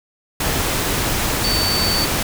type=tone in noise; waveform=sine; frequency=4543 Hz; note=C#8; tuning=42 cents sharp; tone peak=-19 dBFS; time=1.44-2.05 s; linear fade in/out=5 ms; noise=pink; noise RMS=-20 dBFS; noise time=0.4-2.23 s; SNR=-2 dB; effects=none